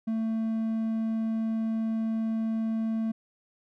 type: tone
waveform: triangle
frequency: 223.1 Hz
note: A3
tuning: 24 cents sharp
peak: -24 dBFS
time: 0.07-3.12 s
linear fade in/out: 10 ms
effects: none